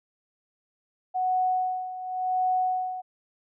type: tone with tremolo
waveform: sine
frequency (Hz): 740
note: F#5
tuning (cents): 0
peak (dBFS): -21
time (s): 1.14-3.02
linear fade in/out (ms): 20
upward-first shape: sine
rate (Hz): 0.91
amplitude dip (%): 75
effects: none